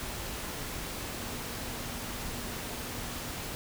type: tone in noise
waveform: sine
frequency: 240.1 Hz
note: B3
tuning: 49 cents flat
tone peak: -47 dBFS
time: 1.14-3.32 s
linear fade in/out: 0 ms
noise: pink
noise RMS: -38 dBFS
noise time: 0-3.55 s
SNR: -12 dB
effects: none